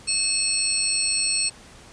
sine tone cluster, 2593 / 4346 / 5460 / 8190 Hz, E7 / C#8 / F8 / C9, -29 / -35 / -40 / -38 cents, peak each -29 / -25 / -32 / -23 dBFS, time 0.07-1.5 s, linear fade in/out 20 ms, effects pink hiss -47 dBFS RMS until 1.92 s + resampled to 22050 Hz

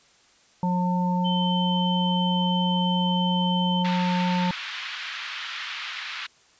harmonic tone, 179.7 Hz, F3, 50 cents sharp, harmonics 1 / 3 / 5, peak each -22 / -35 / -27 dBFS, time 0.63-4.51 s, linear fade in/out 2 ms
sine tone, 3080 Hz, G7, 31 cents flat, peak -28 dBFS, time 1.24-3.84 s, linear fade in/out 20 ms
white band-pass noise, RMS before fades -34 dBFS, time 3.84-6.27 s, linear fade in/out 10 ms, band 1200 to 3600 Hz, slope 24 dB/octave
effects white hiss -58 dBFS RMS until 6.59 s + resampled to 16000 Hz

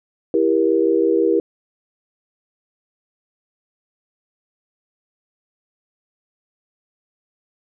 sine chord, E diminished, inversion none, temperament just, 329.6 / 395.6 / 474.7 Hz, E4 / G4 / Bb4, 0 / +16 / +31 cents, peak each -18 dBFS, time 0.34-1.4 s, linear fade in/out 2 ms, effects none

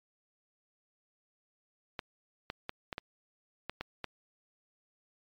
clicks, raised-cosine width 0.3 ms, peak -20 dBFS, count 8, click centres 1.992 / 2.501 / 2.694 / 2.928 / 2.981 / 3.696 / 3.81 / 4.043 s, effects MP3 96 kbps

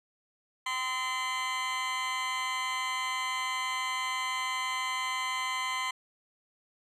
20% pulse tone with amplitude modulation, 1029 Hz, C6, 29 cents flat, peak -22 dBFS, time 0.66-5.91 s, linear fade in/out 5 ms, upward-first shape sine, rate 252 Hz, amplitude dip 65%, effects low-pass 8000 Hz 12 dB/octave

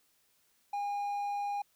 triangle tone, 813 Hz, G#5, 37 cents flat, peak -30 dBFS, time 0.73-1.62 s, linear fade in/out 5 ms, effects white hiss -71 dBFS RMS until 1.75 s

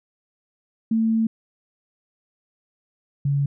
sine tone pair in turn, 223.8 / 140.99 Hz, A3 / C#3, +30 / +30 cents, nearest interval minor sixth, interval 800 cents, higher first, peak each -17 / -18 dBFS, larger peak first, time 0.91-1.27 / 3.25-3.46 s, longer first, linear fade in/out 5 ms, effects none

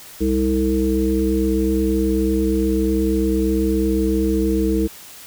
harmonic tone with a mistuned harmonic, 64.4 Hz, C2, 27 cents flat, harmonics 1 / 3 / 5 / 7, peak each -22 / -22 / -19 / -23 dBFS, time 0.2-4.88 s, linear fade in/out 20 ms, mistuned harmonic 3, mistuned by +73 cents, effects white hiss -40 dBFS RMS until 5.26 s

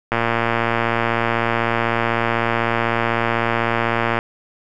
click train, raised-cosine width 0.5 ms, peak -3 dBFS, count 473, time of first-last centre 0.12-4.189 s, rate 116 Hz, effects none

